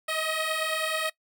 10% pulse beating tone pair, 626 / 635.2 Hz, D#5 / D#5, +10 / +36 cents, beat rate 9.2 Hz, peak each -23 / -20 dBFS, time 0.08-1.1 s, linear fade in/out 10 ms, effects noise-tail reverb RT60 0.1 s tail -21 dB re dry

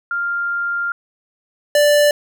sine / square tone pair in turn, 1396.9 / 587.3 Hz, F6 / D5, 0 / 0 cents, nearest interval octave + minor third, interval 1500 cents, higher first, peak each -18 / -11 dBFS, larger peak second, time 0.11-0.92 / 1.75-2.11 s, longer first, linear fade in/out 2 ms, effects none

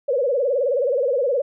sine tone with vibrato, 523.3 Hz, C5, in tune, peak -17 dBFS, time 0.08-1.42 s, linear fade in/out 10 ms, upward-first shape sine, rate 19 Hz, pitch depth 170 cents each way, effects none

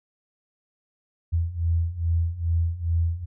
sine beating tone pair, 82.41 / 84.81 Hz, E2 / E2, 0 / +50 cents, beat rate 2.4 Hz, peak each -26 / -23 dBFS, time 1.32-3.26 s, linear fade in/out 20 ms, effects none

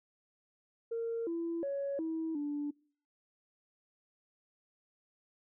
sine tone with pitch steps, 460.4 / 335.3 / 558 / 322.9 / 291.6 Hz, A#4 / E4 / C#5 / E4 / D4, -22 / +30 / +11 / -36 / -12 cents, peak -32 dBFS, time 0.91-2.71 s, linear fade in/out 10 ms, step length 360 ms, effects noise-tail reverb RT60 0.5 s tail -25 dB re dry + tanh soft clip ceiling -29 dBFS

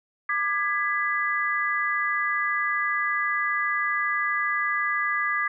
sine chord, G# diminished, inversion second, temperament just, 1196.1 / 1661.2 / 1993.5 Hz, D6 / G#6 / B6, +31 / 0 / +16 cents, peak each -27 dBFS, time 0.29-5.48 s, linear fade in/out 5 ms, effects none

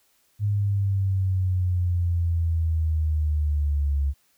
sine exponential sweep, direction down, 103.83 to 69.3 Hz, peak -20 dBFS, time 0.39-4.14 s, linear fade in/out 50 ms, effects white hiss -65 dBFS RMS until 4.37 s

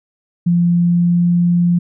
sine tone with pitch glide, 173.1 to 174.1 Hz, F3 to F3, -15 to -5 cents, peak -10 dBFS, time 0.46-1.79 s, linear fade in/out 10 ms, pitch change +10 cents, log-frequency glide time 0.7-1.3 s, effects none

